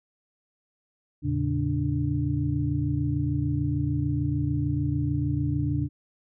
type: tone cluster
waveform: sine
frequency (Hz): 81.9 / 113.2 / 139.9 / 293.6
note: E2 / A2 / C#3 / D4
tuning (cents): -11 / +50 / +16 / 0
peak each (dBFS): -30 / -30 / -27 / -29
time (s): 1.22-5.89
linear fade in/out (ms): 50
effects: none